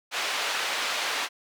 white band-pass noise, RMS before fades -29 dBFS, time 0.11-1.29 s, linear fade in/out 50 ms, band 580 to 3500 Hz, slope 12 dB/octave, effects none

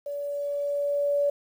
sine tone with level ramp, 573 Hz, D5, 43 cents flat, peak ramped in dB -30 to -20 dBFS, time 0.06-1.3 s, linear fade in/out 5 ms, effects 9-bit

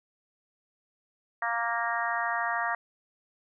harmonic tone, 233.1 Hz, A#3, in tune, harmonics 3 / 4 / 5 / 6 / 7 / 8, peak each -33 / -34 / -33 / -37 / -35 / -33 dBFS, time 1.42-2.75 s, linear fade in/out 2 ms, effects none

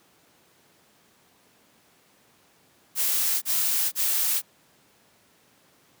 blue noise bursts, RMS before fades -24 dBFS, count 3, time 2.95-4.42 s, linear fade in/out 50 ms, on 470 ms, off 30 ms, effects pink hiss -60 dBFS RMS until 6 s + high-pass 150 Hz 12 dB/octave

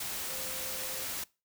sine tone in noise, 522 Hz, C5, 4 cents flat, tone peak -47 dBFS, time 0.28-1.05 s, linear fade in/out 5 ms, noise white, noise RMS -37 dBFS, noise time 0-1.24 s, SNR -13 dB, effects noise-tail reverb RT60 0.3 s tail -23 dB re dry

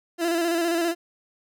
30% pulse tone with vibrato, 337.9 Hz, E4, 43 cents sharp, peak -19 dBFS, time 0.18-0.95 s, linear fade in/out 50 ms, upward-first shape square, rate 15 Hz, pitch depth 38 cents each way, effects none

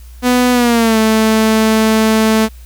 sawtooth tone with pitch glide, 248.2 to 219.8 Hz, B3 to A3, +9 to -2 cents, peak -5 dBFS, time 0.22-2.49 s, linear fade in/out 50 ms, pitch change -211 cents, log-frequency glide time 0.52-0.98 s, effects added 60 Hz sine -32 dBFS peak until 2.65 s + white hiss -47 dBFS RMS until 2.65 s

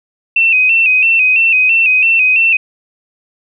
sine tone with vibrato, 2600 Hz, E7, 24 cents flat, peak -7 dBFS, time 0.36-2.57 s, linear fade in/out 5 ms, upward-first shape square, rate 3 Hz, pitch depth 59 cents each way, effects none

